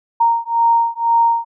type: beating tone pair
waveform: sine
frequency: 927 / 929 Hz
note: A#5 / A#5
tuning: -10 / -6 cents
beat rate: 2 Hz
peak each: -15 / -15 dBFS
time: 0.2-1.45 s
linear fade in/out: 10 ms
effects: none